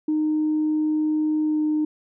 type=tone with pitch glide; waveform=sine; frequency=307.7 to 305.6 Hz; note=D#4 to D#4; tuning=-19 to -31 cents; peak=-18 dBFS; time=0.08-1.85 s; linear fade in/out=5 ms; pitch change=-12 cents; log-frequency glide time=1.43-1.6 s; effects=tanh soft clip ceiling -15 dBFS